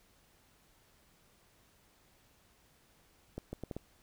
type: accelerating click train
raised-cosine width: 2 ms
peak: -26 dBFS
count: 5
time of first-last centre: 3.38-3.766 s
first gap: 150 ms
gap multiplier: 0.71
effects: pink hiss -67 dBFS RMS until 4.02 s